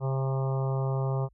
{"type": "harmonic tone with a mistuned harmonic", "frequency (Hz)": 133.8, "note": "C3", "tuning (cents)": 39, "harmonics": [1, 3, 4, 5, 6, 7, 8, 9], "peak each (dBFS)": [-26, -36, -38, -40, -42, -43, -44, -45], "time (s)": [0, 1.29], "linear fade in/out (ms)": 50, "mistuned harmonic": 6, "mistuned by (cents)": 25, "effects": ["added 50 Hz sine -60 dBFS peak until 1.33 s"]}